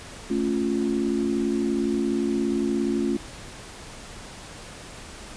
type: chord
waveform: sine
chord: A augmented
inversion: none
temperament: equal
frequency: 220 / 277.2 / 349.2 Hz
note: A3 / C#4 / E#4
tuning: 0 / 0 / 0 cents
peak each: -26 dBFS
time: 0.3-3.17 s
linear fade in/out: 5 ms
effects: pink hiss -41 dBFS RMS until 5.36 s + resampled to 22050 Hz